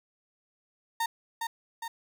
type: tone with echo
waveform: 35% pulse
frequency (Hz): 918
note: A#5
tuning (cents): -27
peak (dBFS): -25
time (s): 1-1.06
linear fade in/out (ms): 5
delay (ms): 410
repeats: 2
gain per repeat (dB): -4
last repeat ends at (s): 1.88
effects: none